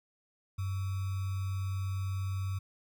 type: tone with sample-and-hold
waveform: sine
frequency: 95.8 Hz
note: G2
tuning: 39 cents flat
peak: -31 dBFS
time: 0.58-2.59 s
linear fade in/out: 10 ms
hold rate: 1225 Hz
effects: none